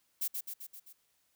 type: noise with echo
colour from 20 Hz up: violet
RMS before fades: -33 dBFS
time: 0.21-0.28 s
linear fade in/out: 10 ms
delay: 130 ms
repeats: 5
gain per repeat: -4 dB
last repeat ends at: 0.93 s
effects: white hiss -74 dBFS RMS until 1.35 s